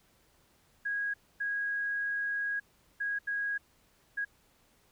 sine tone bursts at uneven times, 1647 Hz, G#6, 15 cents flat, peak -30 dBFS, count 5, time 0.85-1.14 / 1.4-2.6 / 3-3.19 / 3.27-3.58 / 4.17-4.25 s, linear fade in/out 10 ms, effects pink hiss -67 dBFS RMS until 4.91 s

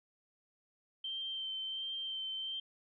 sine tone with vibrato, 3125 Hz, G7, 6 cents flat, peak -37 dBFS, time 1.04-2.6 s, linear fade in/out 5 ms, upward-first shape sine, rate 1.4 Hz, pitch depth 17 cents each way, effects none

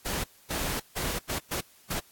pink noise bursts at uneven times, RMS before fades -31 dBFS, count 6, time 0.05-0.24 / 0.5-0.8 / 0.96-1.19 / 1.29-1.39 / 1.51-1.61 / 1.9-2 s, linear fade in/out 10 ms, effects white hiss -58 dBFS RMS until 2.11 s + AAC 64 kbps

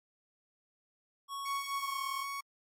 square tone with pitch glide, 1108.7 to 1074 Hz, C#6 to C6, 0 to +45 cents, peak -38 dBFS, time 1.28-2.26 s, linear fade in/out 50 ms, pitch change -55 cents, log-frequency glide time 1.74-2.01 s
30% pulse tone, 1113 Hz, C#6, 7 cents sharp, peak -34 dBFS, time 1.45-2.41 s, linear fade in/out 10 ms
effects MP3 64 kbps

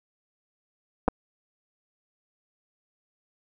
clicks, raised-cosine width 1 ms, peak -8 dBFS, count 2, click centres 1.08 / 1.084 s, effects none

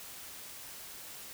silence, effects white hiss -47 dBFS RMS until 1.33 s

